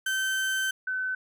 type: tone pair in turn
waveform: 35% pulse / sine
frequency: 1544 / 1516.6 Hz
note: G6 / F#6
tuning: -27 / +42 cents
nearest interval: unison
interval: 31 cents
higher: first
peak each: -24 / -27 dBFS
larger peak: first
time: 0.06-0.71 / 0.87-1.15 s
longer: first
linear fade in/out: 5 ms
effects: none